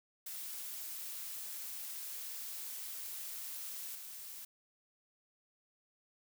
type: noise with level steps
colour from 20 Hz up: blue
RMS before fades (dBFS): -44 / -48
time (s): 0.26-4.45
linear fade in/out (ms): 5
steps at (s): 3.95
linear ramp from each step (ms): 5
effects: none